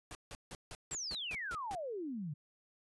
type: noise bursts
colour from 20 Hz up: pink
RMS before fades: -47 dBFS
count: 9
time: 0.11-1.75 s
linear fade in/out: 0 ms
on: 40 ms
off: 160 ms
type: exponential sweep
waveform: sine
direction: down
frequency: 7890 to 137.7 Hz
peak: -38 dBFS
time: 0.91-2.34 s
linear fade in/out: 10 ms
effects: resampled to 24000 Hz